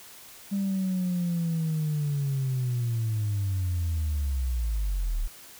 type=linear sweep; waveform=sine; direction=down; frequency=200 to 34.65 Hz; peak=-23 dBFS; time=0.51-5.28 s; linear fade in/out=20 ms; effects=tanh soft clip ceiling -22 dBFS + white hiss -48 dBFS RMS until 5.59 s